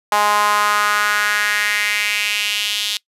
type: tone with high-pass filter sweep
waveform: sawtooth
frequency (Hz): 207.7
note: G#3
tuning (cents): 0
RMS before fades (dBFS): -18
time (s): 0.12-2.97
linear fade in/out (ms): 2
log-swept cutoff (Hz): 890 to 3500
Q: 3.3
effects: noise-tail reverb RT60 0.1 s tail -22 dB re dry + resampled to 32000 Hz